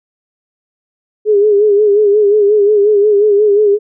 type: tone with vibrato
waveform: sine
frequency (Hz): 414.1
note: G#4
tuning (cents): -5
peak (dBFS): -6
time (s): 1.25-3.79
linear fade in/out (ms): 50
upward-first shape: sine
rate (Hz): 5.6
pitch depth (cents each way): 63
effects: none